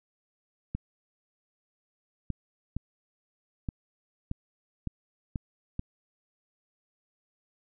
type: clicks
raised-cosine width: 5 ms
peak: -19 dBFS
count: 8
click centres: 0.75 / 2.303 / 2.766 / 3.688 / 4.314 / 4.873 / 5.358 / 5.794 s
effects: none